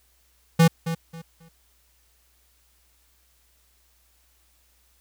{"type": "tone with echo", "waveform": "square", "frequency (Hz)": 165, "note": "E3", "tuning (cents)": 2, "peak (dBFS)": -13, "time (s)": [0.59, 0.68], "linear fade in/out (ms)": 10, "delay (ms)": 270, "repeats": 3, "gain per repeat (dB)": -12, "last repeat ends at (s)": 1.49, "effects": ["added 60 Hz sine -64 dBFS peak until 5 s", "white hiss -64 dBFS RMS until 5 s"]}